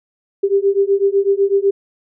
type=beating tone pair; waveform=sine; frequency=392 / 400 Hz; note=G4 / G4; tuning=0 / +35 cents; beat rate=8 Hz; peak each=-15 dBFS; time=0.43-1.71 s; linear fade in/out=10 ms; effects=none